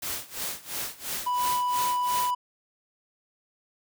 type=noise with tremolo; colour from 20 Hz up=white; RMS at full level=-31 dBFS; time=0.02-2.31 s; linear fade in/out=5 ms; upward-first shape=sine; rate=2.9 Hz; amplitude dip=90%
type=tone; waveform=triangle; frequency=987.8 Hz; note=B5; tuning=in tune; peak=-22 dBFS; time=1.26-2.35 s; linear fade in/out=10 ms
effects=none